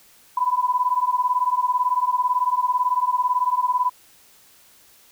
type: beating tone pair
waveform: sine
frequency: 987.8 / 1005.8 Hz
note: B5 / B5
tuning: 0 / +31 cents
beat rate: 18 Hz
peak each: -21 dBFS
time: 0.37-3.9 s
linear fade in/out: 5 ms
effects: white hiss -53 dBFS RMS until 5.11 s